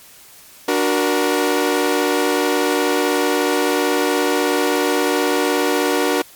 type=chord; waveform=sawtooth; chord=D augmented; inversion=none; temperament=equal with one note detuned; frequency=293.7 / 370 / 472.9 Hz; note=D4 / F#4 / A#4; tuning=0 / 0 / +25 cents; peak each=-16 dBFS; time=0.68-6.22 s; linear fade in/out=5 ms; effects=white hiss -44 dBFS RMS until 6.35 s + MP3 96 kbps